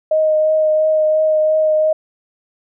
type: tone with vibrato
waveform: sine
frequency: 622.3 Hz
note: D#5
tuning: in tune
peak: -11 dBFS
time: 0.11-1.93 s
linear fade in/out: 5 ms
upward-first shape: triangle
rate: 2.9 Hz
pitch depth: 15 cents each way
effects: none